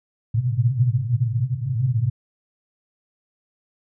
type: band-pass noise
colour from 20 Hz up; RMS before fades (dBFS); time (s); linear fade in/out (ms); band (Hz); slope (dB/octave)
white; -21; 0.34-2.1; 10; 110 to 130; 96
effects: none